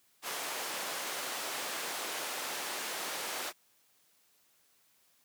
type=band-pass noise; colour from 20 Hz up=pink; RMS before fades=-38 dBFS; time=0.22-3.53 s; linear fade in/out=50 ms; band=540 to 15000 Hz; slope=12 dB/octave; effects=white hiss -69 dBFS RMS until 5.24 s + high-pass 100 Hz 12 dB/octave

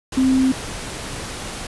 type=tone in noise; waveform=sine; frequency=261.6 Hz; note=C4; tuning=in tune; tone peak=-13 dBFS; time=0.17-0.52 s; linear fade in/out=5 ms; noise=pink; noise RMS=-30 dBFS; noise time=0.12-1.67 s; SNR=+14 dB; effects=resampled to 24000 Hz

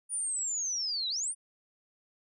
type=linear two-way sweep; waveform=sine; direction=down then up; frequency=9640 to 3789 to 9640 Hz; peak=-30 dBFS; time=0.09-1.35 s; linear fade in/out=50 ms; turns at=1.09 s; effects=none

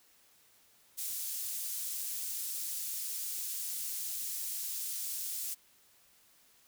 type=high-pass noise; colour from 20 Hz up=pink; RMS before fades=-38 dBFS; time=0.97-5.55 s; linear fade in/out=20 ms; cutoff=8000 Hz; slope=12 dB/octave; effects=white hiss -65 dBFS RMS until 6.67 s

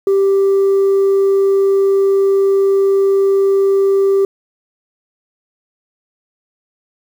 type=tone; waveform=sine; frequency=392 Hz; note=G4; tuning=in tune; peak=-7 dBFS; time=0.07-4.25 s; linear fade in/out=2 ms; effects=tanh soft clip ceiling -8 dBFS + 7-bit

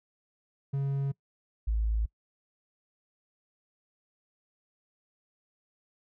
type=tone pair in turn; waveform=triangle / sine; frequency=138.3 / 54.62 Hz; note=C#3 / A1; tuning=-4 / -12 cents; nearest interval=octave + major third; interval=1608 cents; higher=first; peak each=-25 dBFS; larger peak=neither; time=0.73-1.12 / 1.67-2.06 s; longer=neither; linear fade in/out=10 ms; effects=noise-tail reverb RT60 0.1 s tail -23 dB re dry

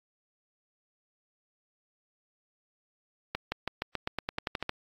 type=accelerating click train; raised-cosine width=0.3 ms; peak=-14 dBFS; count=13; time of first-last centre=3.35-4.694 s; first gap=170 ms; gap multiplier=0.92; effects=AAC 32 kbps

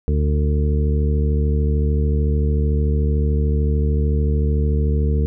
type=harmonic tone with a mistuned harmonic; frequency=73.5 Hz; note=D2; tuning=2 cents sharp; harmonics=1 / 2 / 3 / 4 / 5 / 6; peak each=-16 / -23 / -27 / -34 / -33 / -28 dBFS; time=0.08-5.26 s; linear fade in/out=0 ms; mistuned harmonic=6; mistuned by=+34 cents; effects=none

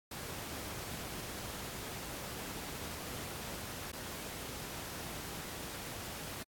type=noise with dropouts; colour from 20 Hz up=pink; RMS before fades=-43 dBFS; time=0.11-6.43 s; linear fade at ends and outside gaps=5 ms; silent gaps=3.919-3.93 s; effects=high-pass 60 Hz 12 dB/octave + AAC 64 kbps

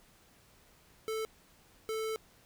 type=tone bursts at uneven times; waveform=square; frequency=440 Hz; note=A4; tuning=in tune; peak=-34 dBFS; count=2; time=1.08-1.25 / 1.89-2.16 s; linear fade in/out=0 ms; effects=pink hiss -63 dBFS RMS until 2.45 s

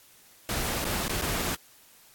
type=noise with dropouts; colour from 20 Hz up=pink; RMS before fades=-30 dBFS; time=0.49-1.55 s; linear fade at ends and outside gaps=1 ms; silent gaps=0.844-0.851 / 1.081-1.094 / 1.214-1.22 s; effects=white hiss -56 dBFS RMS until 2.14 s + AAC 64 kbps

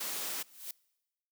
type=noise; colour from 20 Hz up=white; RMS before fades=-37 dBFS; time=0-0.43 s; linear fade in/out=10 ms
type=noise with exponential growth; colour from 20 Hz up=blue; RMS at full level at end=-38 dBFS; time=0.35-0.71 s; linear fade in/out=2 ms; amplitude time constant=78 ms
effects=noise-tail reverb RT60 1.0 s tail -24 dB re dry + high-pass 200 Hz 12 dB/octave

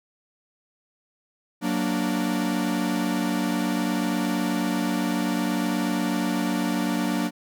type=chord; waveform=45% pulse; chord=Gb augmented; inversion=none; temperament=equal; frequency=185 / 233.1 / 293.7 Hz; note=Gb3 / Bb3 / D4; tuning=0 / 0 / 0 cents; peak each=-28 / -27 / -27 dBFS; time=1.61-7.31 s; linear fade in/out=50 ms; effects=none

